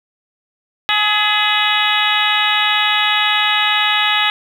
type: harmonic tone with a mistuned harmonic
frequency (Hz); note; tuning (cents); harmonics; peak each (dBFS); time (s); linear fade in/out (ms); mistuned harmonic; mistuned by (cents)
421.9; G#4; +27; 2 / 3 / 4 / 5 / 6 / 7 / 8 / 9; -21 / -21 / -21 / -21 / -21 / -21 / -21 / -21; 0.89-4.3; 0; 5; -51
effects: 7-bit